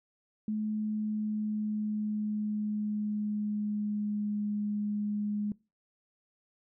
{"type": "tone with pitch glide", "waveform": "sine", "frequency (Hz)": [214.1, 207.9], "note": ["A3", "G#3"], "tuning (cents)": [-47, 2], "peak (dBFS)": -29, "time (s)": [0.48, 5.52], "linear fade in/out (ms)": 2, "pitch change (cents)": -51, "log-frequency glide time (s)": [0.67, 4.46], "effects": ["noise-tail reverb RT60 0.3 s tail -23 dB re dry"]}